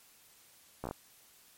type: slowing click train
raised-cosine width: 1 ms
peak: -23 dBFS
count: 5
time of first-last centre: 0.84-0.911 s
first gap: 14 ms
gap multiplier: 1.16
effects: white hiss -61 dBFS RMS until 1.57 s + MP3 64 kbps